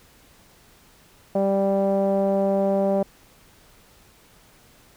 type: tone with low-pass filter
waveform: sawtooth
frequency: 196 Hz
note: G3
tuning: in tune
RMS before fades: -21 dBFS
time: 1.35-3.03 s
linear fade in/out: 5 ms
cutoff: 650 Hz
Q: 6.3
effects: pink hiss -54 dBFS RMS until 4.96 s